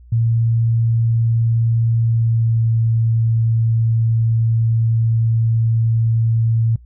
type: tone with pitch glide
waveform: sine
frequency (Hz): 114.9 to 113.71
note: A#2 to A#2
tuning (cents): -25 to -43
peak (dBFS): -13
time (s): 0.12-6.76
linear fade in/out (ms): 5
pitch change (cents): -18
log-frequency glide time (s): 2.01-2.7
effects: noise-tail reverb RT60 0.1 s tail -22 dB re dry + added 60 Hz sine -40 dBFS peak until 6.85 s